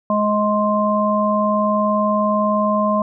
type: harmonic tone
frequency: 209.7 Hz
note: G#3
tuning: 17 cents sharp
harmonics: 1 / 3 / 5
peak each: -19 / -19 / -19 dBFS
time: 0.1-3.02 s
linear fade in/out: 2 ms
effects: none

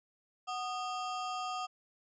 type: ring-modulated tone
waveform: square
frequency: 987.8 Hz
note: B5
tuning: in tune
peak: -33 dBFS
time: 0.47-1.67 s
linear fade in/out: 20 ms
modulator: 247 Hz
effects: resampled to 16000 Hz

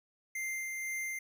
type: tone with tremolo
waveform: square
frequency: 2093 Hz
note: C7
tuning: in tune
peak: -35 dBFS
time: 0.35-1.19 s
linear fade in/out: 5 ms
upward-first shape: sine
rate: 2 Hz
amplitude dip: 25%
effects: none

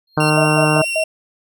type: tone with exponential growth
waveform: triangle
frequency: 4226 Hz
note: C8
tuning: 16 cents sharp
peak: -22 dBFS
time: 0.07-0.3 s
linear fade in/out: 5 ms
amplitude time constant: 49 ms
type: harmonic tone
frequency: 153 Hz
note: D#3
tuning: 29 cents flat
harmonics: 1 / 2 / 3 / 4 / 5 / 6 / 7 / 8 / 9 / 10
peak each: -17 / -20 / -22 / -23 / -24 / -25 / -25 / -26 / -27 / -27 dBFS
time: 0.17-0.82 s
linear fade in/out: 5 ms
type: tone with vibrato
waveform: 40% pulse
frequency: 2740 Hz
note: F7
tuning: 34 cents flat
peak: -19 dBFS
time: 0.2-1.04 s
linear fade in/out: 5 ms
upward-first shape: sine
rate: 12 Hz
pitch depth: 11 cents each way
type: tone bursts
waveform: sine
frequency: 637 Hz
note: D#5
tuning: 41 cents sharp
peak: -16 dBFS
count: 4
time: 0.37-1.04 s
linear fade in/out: 5 ms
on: 85 ms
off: 110 ms
effects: none

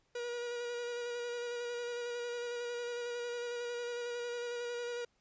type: tone with vibrato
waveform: 45% pulse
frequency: 480 Hz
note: B4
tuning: 49 cents flat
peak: -37 dBFS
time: 0.15-5.05 s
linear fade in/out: 5 ms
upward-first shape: square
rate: 11 Hz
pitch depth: 14 cents each way
effects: pink hiss -75 dBFS RMS until 5.2 s + resampled to 16000 Hz

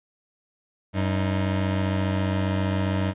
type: tone pair together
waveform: 25% pulse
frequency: 95 / 312.1 Hz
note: F#2 / D#4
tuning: +46 / +5 cents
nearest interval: octave + major sixth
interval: 2059 cents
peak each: -19 / -27 dBFS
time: 0.93-3.14 s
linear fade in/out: 50 ms
effects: resampled to 8000 Hz

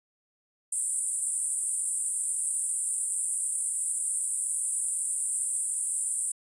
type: band-pass noise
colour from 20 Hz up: pink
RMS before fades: -30 dBFS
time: 0.72-6.32 s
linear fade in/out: 5 ms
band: 8200 to 9800 Hz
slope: 96 dB/octave
effects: resampled to 24000 Hz

